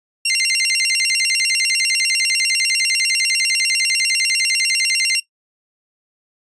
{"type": "tone with vibrato", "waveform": "20% pulse", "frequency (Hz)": 2400, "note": "D7", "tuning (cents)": 37, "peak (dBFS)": -10, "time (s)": [0.25, 5.2], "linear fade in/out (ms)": 5, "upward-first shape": "square", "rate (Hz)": 10, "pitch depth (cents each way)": 240, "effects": ["noise-tail reverb RT60 0.1 s tail -17 dB re dry", "resampled to 24000 Hz"]}